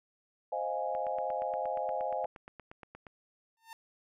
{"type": "chord", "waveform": "sine", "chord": "F minor seventh", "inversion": "second", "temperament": "equal", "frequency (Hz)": [523.3, 622.3, 698.5, 830.6], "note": ["C5", "Eb5", "F5", "Ab5"], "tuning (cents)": [0, 0, 0, 0], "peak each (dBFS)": [-37, -37, -37, -36], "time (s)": [0.52, 2.26], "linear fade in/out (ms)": 5}
{"type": "click train", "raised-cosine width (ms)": 0.5, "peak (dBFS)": -32, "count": 19, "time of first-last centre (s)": [0.95, 3.068], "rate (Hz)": 8.5}
{"type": "tone with exponential growth", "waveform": "sawtooth", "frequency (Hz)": 900, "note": "A5", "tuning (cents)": 39, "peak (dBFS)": -39, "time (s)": [3.57, 3.73], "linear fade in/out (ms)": 1, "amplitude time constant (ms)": 34}
{"effects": []}